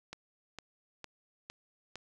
click train, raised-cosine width 0.2 ms, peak -25 dBFS, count 5, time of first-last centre 0.13-1.956 s, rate 2.19 Hz, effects none

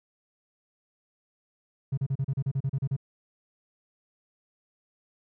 triangle tone bursts, 135.4 Hz, C#3, 40 cents flat, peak -21 dBFS, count 12, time 1.92-2.965 s, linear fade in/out 10 ms, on 55 ms, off 35 ms, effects tanh soft clip ceiling -21 dBFS

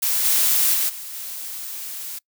blue noise with level steps, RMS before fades -21 / -18 / -21 / -34 / -32 dBFS, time 0.02-2.19 s, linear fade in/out 10 ms, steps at 0.24 / 0.73 / 0.88 / 1.13 s, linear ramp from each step 20 ms, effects noise-tail reverb RT60 0.1 s tail -24 dB re dry

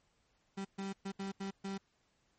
35% pulse tone bursts at uneven times, 195.2 Hz, G3, 7 cents flat, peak -36 dBFS, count 6, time 0.57-0.65 / 0.78-0.93 / 1.05-1.12 / 1.19-1.32 / 1.4-1.51 / 1.64-1.78 s, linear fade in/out 10 ms, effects pink hiss -75 dBFS RMS until 2.38 s + MP3 32 kbps

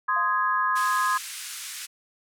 sine chord, Ab major, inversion first, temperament just, 1038.3 / 1245.9 / 1661.2 Hz, C6 / Eb6 / Ab6, -14 / +2 / 0 cents, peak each -24 / -26 / -27 dBFS, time 0.08-1.18 s, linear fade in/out 10 ms
sine tone with exponential decay, 698.5 Hz, F5, in tune, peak -33 dBFS, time 0.16-0.56 s, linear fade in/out 5 ms, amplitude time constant 85 ms
white band-pass noise, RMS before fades -37 dBFS, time 0.75-1.87 s, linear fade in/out 20 ms, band 1400 to 11000 Hz, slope 24 dB/octave
effects none

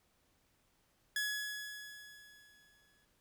sawtooth tone with exponential decay, 1688 Hz, G#6, 28 cents sharp, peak -29 dBFS, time 1.16-3.05 s, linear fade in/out 2 ms, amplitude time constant 410 ms, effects pink hiss -74 dBFS RMS until 3.2 s

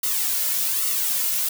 blue noise with flanger, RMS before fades -23 dBFS, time 0.03-1.49 s, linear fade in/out 5 ms, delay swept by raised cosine 1.2 to 2.6 ms, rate 1.2 Hz, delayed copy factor -0.85, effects none

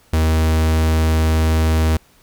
45% pulse tone, 79.5 Hz, D#2, 38 cents sharp, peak -13 dBFS, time 0.13-1.97 s, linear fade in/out 5 ms, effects pink hiss -53 dBFS RMS until 2.22 s

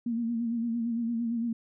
sine tone with vibrato, 232.6 Hz, A#3, 4 cents flat, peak -27 dBFS, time 0.06-1.53 s, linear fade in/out 5 ms, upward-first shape sine, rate 8.8 Hz, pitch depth 50 cents each way, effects none

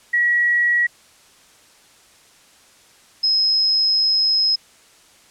sine tone pair in turn, 1920 / 5126 Hz, B6 / E8, -49 / -49 cents, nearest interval octave + perfect fourth, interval 1700 cents, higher second, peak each -14 dBFS, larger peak neither, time 0.13-0.87 / 3.23-4.56 s, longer second, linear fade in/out 10 ms, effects white hiss -51 dBFS RMS until 5.3 s + low-pass 9000 Hz 12 dB/octave

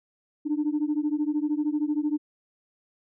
sine beating tone pair, 293.7 / 306.7 Hz, D4 / D#4, 0 / -25 cents, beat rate 13 Hz, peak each -25 / -26 dBFS, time 0.45-2.18 s, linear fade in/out 20 ms, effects tanh soft clip ceiling -18 dBFS

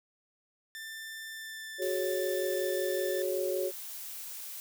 sawtooth tone with pitch glide, 1780 to 1767.7 Hz, A6 to A6, +20 to +8 cents, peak -37 dBFS, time 0.75-3.22 s, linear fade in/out 0 ms, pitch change -12 cents, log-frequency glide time 1.3-1.71 s
sine chord, F# suspended second, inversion none, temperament equal, 370 / 415.3 / 554.4 Hz, F#4 / G#4 / C#5, 0 / 0 / 0 cents, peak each -32 / -36 / -33 dBFS, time 1.78-3.72 s, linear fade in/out 50 ms
blue noise, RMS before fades -42 dBFS, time 1.82-4.6 s, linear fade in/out 0 ms
effects none

